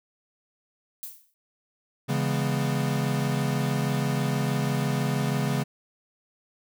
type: noise with exponential decay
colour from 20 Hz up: violet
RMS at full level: -34 dBFS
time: 1.03-1.34 s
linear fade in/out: 0 ms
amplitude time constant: 66 ms
type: chord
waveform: square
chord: C# minor seventh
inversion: none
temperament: equal with one note detuned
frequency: 138.59 / 164.81 / 203.4 / 246.9 Hz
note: C#3 / E3 / G#3 / B3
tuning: 0 / 0 / -36 / 0 cents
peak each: -27 / -32 / -32 / -33 dBFS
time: 2.08-5.64 s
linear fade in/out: 20 ms
effects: none